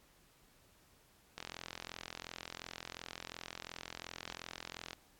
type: click train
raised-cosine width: 0.2 ms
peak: -25 dBFS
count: 153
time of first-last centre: 1.38-4.931 s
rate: 42.8 Hz
effects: pink hiss -67 dBFS RMS until 5.19 s + AAC 64 kbps